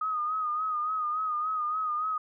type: tone with vibrato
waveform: sine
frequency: 1244.5 Hz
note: D#6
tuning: in tune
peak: -27 dBFS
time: 0.01-2.18 s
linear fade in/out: 5 ms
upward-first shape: sine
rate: 3.5 Hz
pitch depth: 53 cents each way
effects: none